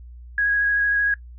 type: tone with vibrato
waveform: sine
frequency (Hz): 1654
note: G#6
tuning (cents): -8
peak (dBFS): -17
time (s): 0.38-1.14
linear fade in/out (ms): 2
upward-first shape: square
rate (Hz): 13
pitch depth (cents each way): 10
effects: noise-tail reverb RT60 0.1 s tail -19 dB re dry + added 60 Hz sine -38 dBFS peak until 1.38 s